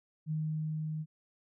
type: tone with level ramp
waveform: sine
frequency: 155.56 Hz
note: D#3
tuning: in tune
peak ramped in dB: -30 to -34 dBFS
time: 0.26-1.06 s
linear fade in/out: 50 ms
effects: none